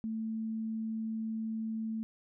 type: tone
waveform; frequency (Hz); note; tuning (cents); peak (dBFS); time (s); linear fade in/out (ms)
sine; 221.8; A3; +14; -33; 0.04-2.03; 0
effects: none